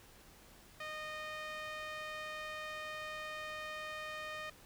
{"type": "tone with band-pass filter", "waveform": "sawtooth", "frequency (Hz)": 616, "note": "D#5", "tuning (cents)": -17, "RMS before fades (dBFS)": -44, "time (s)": [0.8, 4.5], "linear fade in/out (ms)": 5, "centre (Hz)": 2000, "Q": 1.2, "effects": ["pink hiss -60 dBFS RMS until 4.65 s"]}